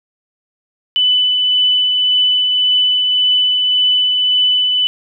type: tone with tremolo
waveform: sine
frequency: 2995 Hz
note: F#7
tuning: 20 cents sharp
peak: -9 dBFS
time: 0.96-4.87 s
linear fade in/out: 0 ms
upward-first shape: triangle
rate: 1.8 Hz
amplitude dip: 30%
effects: none